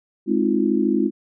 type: chord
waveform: sine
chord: F minor seventh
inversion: first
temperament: just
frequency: 209.5 / 261.9 / 314.3 / 349.2 Hz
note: Ab3 / C4 / Eb4 / F4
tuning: +15 / +2 / +18 / 0 cents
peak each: -22 dBFS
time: 0.26-1.11 s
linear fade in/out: 50 ms
effects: none

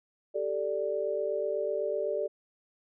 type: chord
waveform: sine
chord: G suspended second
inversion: none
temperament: equal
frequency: 392 / 440 / 587.3 Hz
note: G4 / A4 / D5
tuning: 0 / 0 / 0 cents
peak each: -34 / -33 / -31 dBFS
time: 0.34-2.28 s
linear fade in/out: 20 ms
effects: none

